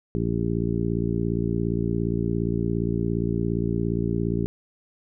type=harmonic tone; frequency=57.3 Hz; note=A#1; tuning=29 cents flat; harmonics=1 / 2 / 3 / 4 / 5 / 6 / 7; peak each=-32 / -28 / -27 / -31 / -32 / -31 / -31 dBFS; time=0.15-4.46 s; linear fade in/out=0 ms; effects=none